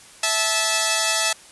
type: tone pair together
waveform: 5% pulse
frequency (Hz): 654.7 / 871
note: E5 / A5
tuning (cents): -12 / -18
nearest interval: perfect fourth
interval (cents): 494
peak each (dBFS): -10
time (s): 0.23-1.33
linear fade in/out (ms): 5
effects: white hiss -46 dBFS RMS until 1.51 s + resampled to 24000 Hz